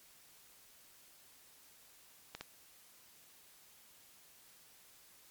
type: clicks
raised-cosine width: 0.2 ms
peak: -25 dBFS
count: 2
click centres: 2.35 / 2.41 s
effects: white hiss -62 dBFS RMS until 5.3 s + MP3 96 kbps